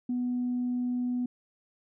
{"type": "tone", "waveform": "sine", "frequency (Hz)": 246.9, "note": "B3", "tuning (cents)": 0, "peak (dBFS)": -26, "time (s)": [0.09, 1.26], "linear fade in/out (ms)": 5, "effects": ["tanh soft clip ceiling -23 dBFS"]}